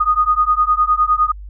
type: beating tone pair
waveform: sine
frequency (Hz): 1232 / 1241.8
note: D#6 / D#6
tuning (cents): -17 / -4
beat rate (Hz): 9.8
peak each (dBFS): -15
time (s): 0-1.32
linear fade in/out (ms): 10
effects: added 50 Hz sine -30 dBFS peak until 1.49 s